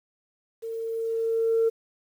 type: tone with level ramp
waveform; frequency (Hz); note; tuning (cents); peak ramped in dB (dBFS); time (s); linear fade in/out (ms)
sine; 453.7; A#4; -47; -31 to -17; 0.62-1.7; 20
effects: tanh soft clip ceiling -15 dBFS + 9-bit